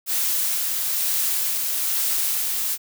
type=noise with tremolo; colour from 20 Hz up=blue; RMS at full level=-22 dBFS; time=0.06-2.78 s; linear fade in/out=50 ms; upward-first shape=sine; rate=1.1 Hz; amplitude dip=25%; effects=none